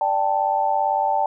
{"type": "chord", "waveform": "sine", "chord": "D suspended fourth", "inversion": "none", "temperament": "just", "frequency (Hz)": [587.3, 783.1, 881], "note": ["D5", "G5", "A5"], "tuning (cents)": [0, -2, 2], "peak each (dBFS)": [-26, -21, -21], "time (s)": [0.01, 1.26], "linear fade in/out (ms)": 2, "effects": []}